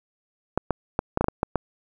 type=clicks; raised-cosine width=1 ms; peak=-7 dBFS; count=9; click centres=0.576 / 0.707 / 0.991 / 1.174 / 1.21 / 1.243 / 1.284 / 1.431 / 1.557 s; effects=8-bit